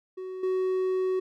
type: tone with level steps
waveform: triangle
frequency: 373.3 Hz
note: F#4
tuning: 15 cents sharp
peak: -32 / -22 dBFS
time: 0.17-1.2 s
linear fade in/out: 10 ms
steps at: 0.43 s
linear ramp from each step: 5 ms
effects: none